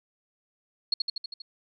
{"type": "tone with echo", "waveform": "sine", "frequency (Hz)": 4318, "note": "C#8", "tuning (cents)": -46, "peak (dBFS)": -20, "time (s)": [0.92, 0.94], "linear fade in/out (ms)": 5, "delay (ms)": 80, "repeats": 6, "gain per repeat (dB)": -3, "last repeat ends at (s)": 1.42, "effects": []}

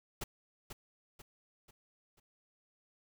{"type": "noise with echo", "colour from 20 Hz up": "pink", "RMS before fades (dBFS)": -39, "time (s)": [0.21, 0.24], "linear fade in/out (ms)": 5, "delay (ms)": 490, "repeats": 4, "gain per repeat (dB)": -7, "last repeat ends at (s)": 2.2, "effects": []}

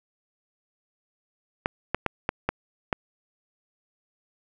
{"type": "clicks", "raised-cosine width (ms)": 0.5, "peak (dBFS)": -8, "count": 6, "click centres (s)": [1.659, 1.946, 2.063, 2.291, 2.49, 2.928], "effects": []}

